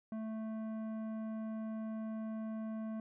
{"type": "tone with tanh clipping", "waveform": "sine", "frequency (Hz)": 220, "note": "A3", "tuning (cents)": 0, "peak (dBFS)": -40, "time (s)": [0.12, 3], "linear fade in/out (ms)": 2, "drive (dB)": 12, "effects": []}